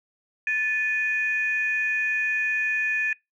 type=tone pair together; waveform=sine; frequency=1747.3 / 2471 Hz; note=A6 / D#7; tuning=-13 / -13 cents; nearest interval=tritone; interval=600 cents; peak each=-24 dBFS; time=0.47-3.13 s; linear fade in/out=2 ms; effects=noise-tail reverb RT60 0.2 s tail -25 dB re dry + tanh soft clip ceiling -14 dBFS